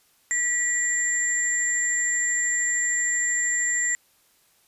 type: tone pair together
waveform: sine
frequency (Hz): 1939 / 7326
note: B6 / A#8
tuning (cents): -32 / -31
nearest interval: octave + major seventh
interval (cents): 2301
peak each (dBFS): -24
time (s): 0.31-3.95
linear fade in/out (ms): 0
effects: white hiss -62 dBFS RMS until 4.67 s + resampled to 32000 Hz